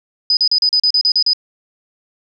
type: tone bursts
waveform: sine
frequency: 4989 Hz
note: D#8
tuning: 4 cents sharp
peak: -10 dBFS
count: 10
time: 0.3-1.333 s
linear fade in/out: 2 ms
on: 70 ms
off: 37 ms
effects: none